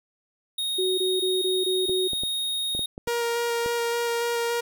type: tone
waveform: square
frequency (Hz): 3729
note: A#7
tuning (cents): 0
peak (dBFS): -26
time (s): 0.58-2.86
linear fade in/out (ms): 5
type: tone bursts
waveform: sine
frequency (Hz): 372.9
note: F#4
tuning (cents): +14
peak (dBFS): -23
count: 6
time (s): 0.78-2.08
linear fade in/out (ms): 10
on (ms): 200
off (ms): 20
type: clicks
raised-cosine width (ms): 2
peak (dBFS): -22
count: 8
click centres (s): 1.895 / 2.133 / 2.235 / 2.75 / 2.793 / 2.979 / 3.075 / 3.661
type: tone with vibrato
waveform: sawtooth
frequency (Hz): 470.4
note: A#4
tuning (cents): +16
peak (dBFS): -20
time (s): 3.07-4.61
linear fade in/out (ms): 10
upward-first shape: square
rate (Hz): 3.5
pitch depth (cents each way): 8
effects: none